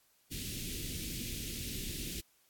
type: band-stop noise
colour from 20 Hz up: pink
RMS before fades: -40 dBFS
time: 0.31-2.21 s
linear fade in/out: 10 ms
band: 340 to 2500 Hz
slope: 24 dB/octave
effects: white hiss -70 dBFS RMS until 2.49 s + AAC 64 kbps